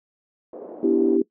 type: band-pass noise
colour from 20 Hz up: white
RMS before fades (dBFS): -38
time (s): 0.53-1.17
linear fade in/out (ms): 2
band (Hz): 300 to 560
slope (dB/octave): 24
type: chord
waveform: sine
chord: E minor seventh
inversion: second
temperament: equal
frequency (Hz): 246.9 / 293.7 / 329.6 / 392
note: B3 / D4 / E4 / G4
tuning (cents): 0 / 0 / 0 / 0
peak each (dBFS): -24 / -24 / -20 / -20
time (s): 0.83-1.22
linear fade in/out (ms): 5
effects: noise-tail reverb RT60 0.1 s tail -20 dB re dry